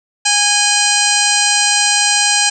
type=harmonic tone with a mistuned harmonic; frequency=823 Hz; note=G#5; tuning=16 cents flat; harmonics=1 / 2 / 3 / 4 / 5 / 6 / 7 / 8 / 9 / 10; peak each=-20 / -20 / -20 / -20 / -20 / -20 / -20 / -20 / -20 / -20 dBFS; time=0.25-2.5 s; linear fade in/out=10 ms; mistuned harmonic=4; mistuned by=-100 cents; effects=none